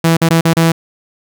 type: tone with dropouts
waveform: sawtooth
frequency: 164.81 Hz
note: E3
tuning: in tune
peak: -4 dBFS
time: 0.04-0.72 s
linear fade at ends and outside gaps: 5 ms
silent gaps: 0.169-0.215 / 0.289-0.305 / 0.41-0.451 / 0.535-0.567 s
effects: none